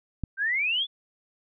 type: click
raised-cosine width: 5 ms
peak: -17 dBFS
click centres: 0.237 s
type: exponential sweep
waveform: sine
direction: up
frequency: 1537 to 3520 Hz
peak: -23 dBFS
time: 0.37-0.87 s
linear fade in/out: 50 ms
effects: none